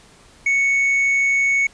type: tone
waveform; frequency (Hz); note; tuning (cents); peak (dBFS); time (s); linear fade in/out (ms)
triangle; 2217; C#7; 0; -13; 0.46-1.67; 5
effects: pink hiss -49 dBFS RMS until 1.73 s + resampled to 22050 Hz